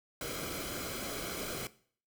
pink noise with comb filter, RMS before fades -39 dBFS, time 0.21-1.67 s, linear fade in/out 2 ms, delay 1.1 ms, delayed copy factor -0.65, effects noise-tail reverb RT60 0.5 s tail -18 dB re dry

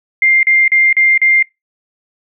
sine tone bursts, 2104 Hz, C7, 9 cents sharp, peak -7 dBFS, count 5, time 0.22-1.426 s, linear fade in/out 2 ms, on 210 ms, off 39 ms, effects noise-tail reverb RT60 0.2 s tail -25 dB re dry

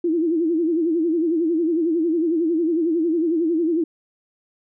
sine tone with vibrato, 329.6 Hz, E4, in tune, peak -17 dBFS, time 0.04-3.84 s, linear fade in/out 5 ms, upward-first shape sine, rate 11 Hz, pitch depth 110 cents each way, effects none

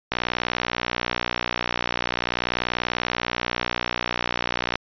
click train, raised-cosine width 0.3 ms, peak -6 dBFS, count 281, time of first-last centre 0.12-4.756 s, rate 60.4 Hz, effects resampled to 11025 Hz

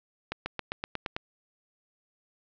accelerating click train, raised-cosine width 0.3 ms, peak -15 dBFS, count 8, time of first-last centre 0.32-1.165 s, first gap 140 ms, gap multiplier 0.95, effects low-pass 5000 Hz 12 dB/octave

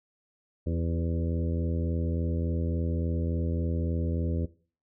harmonic tone with a mistuned harmonic, 83.5 Hz, E2, 23 cents sharp, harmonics 1 / 2 / 3 / 4 / 5 / 6 / 7, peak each -28 / -34 / -36 / -38 / -42 / -40 / -45 dBFS, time 0.66-4.46 s, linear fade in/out 10 ms, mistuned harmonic 5, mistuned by -19 cents, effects noise-tail reverb RT60 0.4 s tail -18 dB re dry

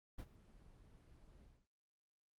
brown noise with ADSR envelope, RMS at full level -44 dBFS, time 0.18-1.67 s, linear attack 10 ms, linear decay 62 ms, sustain -19 dB, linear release 240 ms, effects Opus 24 kbps

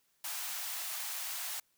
white high-pass noise, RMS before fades -39 dBFS, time 0.24-1.6 s, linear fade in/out 5 ms, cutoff 650 Hz, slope 48 dB/octave, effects white hiss -74 dBFS RMS until 1.77 s

